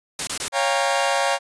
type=noise bursts; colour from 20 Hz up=white; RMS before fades=-25 dBFS; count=3; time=0.19-0.482 s; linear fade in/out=2 ms; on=82 ms; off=23 ms
type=chord; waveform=sawtooth; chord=G half-diminished seventh; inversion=second; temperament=equal with one note detuned; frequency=554.4 / 698.5 / 799.1 / 932.3 Hz; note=Db5 / F5 / G5 / Bb5; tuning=0 / 0 / +33 / 0 cents; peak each=-19 / -21 / -21 / -22 dBFS; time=0.52-1.39 s; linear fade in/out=50 ms
effects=resampled to 22050 Hz